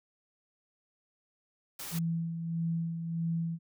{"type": "noise", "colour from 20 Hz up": "white", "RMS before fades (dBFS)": -41, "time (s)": [1.79, 1.99], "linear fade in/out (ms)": 5}
{"type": "tone with tremolo", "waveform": "sine", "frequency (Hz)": 166.1, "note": "E3", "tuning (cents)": 13, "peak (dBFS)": -28, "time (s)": [1.91, 3.59], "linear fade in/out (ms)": 50, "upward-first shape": "sine", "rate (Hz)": 1.6, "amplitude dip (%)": 50}
{"effects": []}